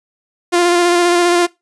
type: tone with vibrato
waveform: sawtooth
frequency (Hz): 349.2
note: F4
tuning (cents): 0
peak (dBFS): -6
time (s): 0.52-1.47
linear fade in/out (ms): 20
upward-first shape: square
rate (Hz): 15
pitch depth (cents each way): 17
effects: noise-tail reverb RT60 0.2 s tail -21 dB re dry + resampled to 24000 Hz